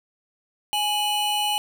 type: tone pair together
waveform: square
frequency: 834.2 / 2960 Hz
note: G#5 / F#7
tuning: +7 / 0 cents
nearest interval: octave + minor seventh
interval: 2193 cents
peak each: -25 dBFS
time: 0.73-1.58 s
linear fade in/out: 0 ms
effects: none